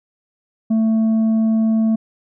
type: tone with tanh clipping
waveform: sine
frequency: 222 Hz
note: A3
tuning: 16 cents sharp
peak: -14 dBFS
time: 0.7-1.96 s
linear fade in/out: 10 ms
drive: 4 dB
effects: none